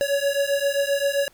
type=beating tone pair; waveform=square; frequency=558 / 565.6 Hz; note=C#5 / C#5; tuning=+11 / +35 cents; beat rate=7.6 Hz; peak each=-24 dBFS; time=0.01-1.28 s; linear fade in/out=0 ms; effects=pink hiss -58 dBFS RMS until 1.33 s